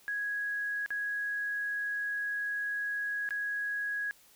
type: tone with dropouts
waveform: sine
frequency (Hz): 1661.2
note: G#6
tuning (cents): 0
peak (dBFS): -31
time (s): 0.08-4.11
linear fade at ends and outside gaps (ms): 0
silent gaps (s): 0.861-0.905 / 3.29-3.307
effects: white hiss -61 dBFS RMS until 4.35 s